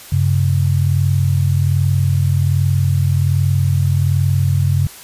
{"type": "tone pair together", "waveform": "sine", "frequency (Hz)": [94.8, 136.06], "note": ["F#2", "C#3"], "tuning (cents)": [43, -32], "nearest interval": "tritone", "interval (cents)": 625, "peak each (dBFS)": [-14, -15], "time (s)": [0.12, 4.87], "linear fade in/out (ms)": 5, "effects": ["white hiss -37 dBFS RMS until 5.03 s", "resampled to 32000 Hz"]}